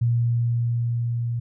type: tone with level ramp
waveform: sine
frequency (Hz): 118.3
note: A#2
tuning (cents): +26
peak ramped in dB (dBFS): -17 to -23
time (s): 0.01-1.4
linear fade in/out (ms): 10
effects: none